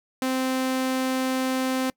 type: tone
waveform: sawtooth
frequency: 260 Hz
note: C4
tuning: 11 cents flat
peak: -19 dBFS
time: 0.22-1.9 s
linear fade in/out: 2 ms
effects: noise-tail reverb RT60 0.1 s tail -24 dB re dry